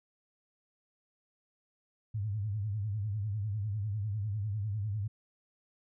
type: tone with vibrato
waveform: sine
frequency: 103.83 Hz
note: G#2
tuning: in tune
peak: -31 dBFS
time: 2.14-5.08 s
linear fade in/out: 10 ms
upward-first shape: sine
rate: 10 Hz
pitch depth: 120 cents each way
effects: none